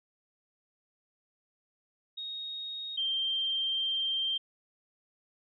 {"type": "tone pair in turn", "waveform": "sine", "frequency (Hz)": [3742, 3159], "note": ["A#7", "G7"], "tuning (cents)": [6, 13], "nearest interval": "minor third", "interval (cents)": 293, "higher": "first", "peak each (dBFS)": [-36, -28], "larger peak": "second", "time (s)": [[2.17, 2.97], [2.97, 4.38]], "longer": "second", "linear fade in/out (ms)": 10, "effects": []}